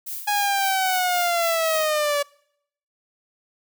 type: noise with tremolo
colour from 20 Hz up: violet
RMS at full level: -30 dBFS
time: 0.06-1.91 s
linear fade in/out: 10 ms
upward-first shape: triangle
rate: 3.7 Hz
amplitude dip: 70%
type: linear sweep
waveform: sawtooth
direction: down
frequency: 831 to 570 Hz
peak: -16 dBFS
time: 0.27-2.23 s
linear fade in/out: 10 ms
effects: noise-tail reverb RT60 0.7 s tail -25 dB re dry